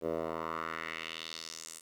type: tone with band-pass filter sweep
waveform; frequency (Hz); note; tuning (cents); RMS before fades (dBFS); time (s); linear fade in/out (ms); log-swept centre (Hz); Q
10% pulse; 81.2; E2; -26; -39; 0.01-1.82; 50; 480 to 9200; 2.3
effects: 10-bit